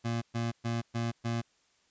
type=tone bursts; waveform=25% pulse; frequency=116.54 Hz; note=A#2; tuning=in tune; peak=-26 dBFS; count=5; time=0.04-1.42 s; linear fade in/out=20 ms; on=180 ms; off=120 ms; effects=white hiss -69 dBFS RMS until 1.9 s + resampled to 16000 Hz